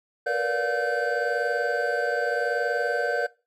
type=tone cluster; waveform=triangle; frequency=465.5 / 486.3 / 581 / 712 / 1543 Hz; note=A#4 / B4 / D5 / F5 / G6; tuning=-2 / -27 / -19 / +33 / -28 cents; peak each=-29 / -28 / -27 / -29 / -26 dBFS; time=0.26-3.27 s; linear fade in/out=10 ms; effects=noise-tail reverb RT60 0.3 s tail -21 dB re dry